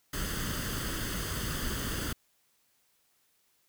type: noise with comb filter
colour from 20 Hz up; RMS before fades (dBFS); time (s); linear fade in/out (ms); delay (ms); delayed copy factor
pink; -34; 0.13-2.13; 5; 0.63; +0.65
effects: white hiss -71 dBFS RMS until 3.68 s